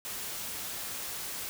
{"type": "noise", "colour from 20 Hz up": "white", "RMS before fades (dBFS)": -38, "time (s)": [0.05, 1.49], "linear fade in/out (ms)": 0, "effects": []}